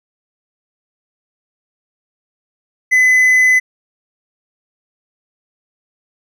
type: tone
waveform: triangle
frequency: 2016 Hz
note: B6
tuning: 35 cents sharp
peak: -6 dBFS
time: 2.91-3.6 s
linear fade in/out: 20 ms
effects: none